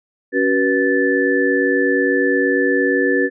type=tone cluster; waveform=sine; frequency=278.5 / 376.2 / 484.6 / 1749 Hz; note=C#4 / F#4 / B4 / A6; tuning=+8 / +29 / -33 / -11 cents; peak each=-19 dBFS; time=0.32-3.3 s; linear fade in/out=50 ms; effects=none